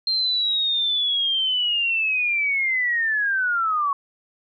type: linear sweep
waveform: sine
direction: down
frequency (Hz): 4186 to 1102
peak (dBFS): -19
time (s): 0.07-3.93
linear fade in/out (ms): 2
effects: none